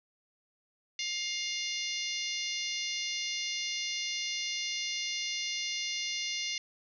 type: harmonic tone with a mistuned harmonic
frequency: 706 Hz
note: F5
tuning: 19 cents sharp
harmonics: 3 / 4 / 5 / 6 / 7 / 8 / 9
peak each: -38 / -39 / -40 / -41 / -41 / -42 / -43 dBFS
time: 0.99-6.58 s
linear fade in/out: 2 ms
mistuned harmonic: 9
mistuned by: -23 cents
effects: none